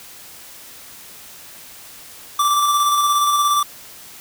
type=tone with tremolo; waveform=square; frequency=1170 Hz; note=D6; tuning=7 cents flat; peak=-14 dBFS; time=2.39-3.63 s; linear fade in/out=5 ms; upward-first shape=square; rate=17 Hz; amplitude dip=25%; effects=white hiss -40 dBFS RMS until 4.2 s